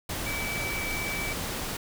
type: tone in noise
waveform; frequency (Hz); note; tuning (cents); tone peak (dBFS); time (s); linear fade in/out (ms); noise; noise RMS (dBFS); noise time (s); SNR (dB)
sine; 2303; D7; -34; -32; 0.26-1.33; 5; pink; -33; 0.09-1.77; -2
effects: none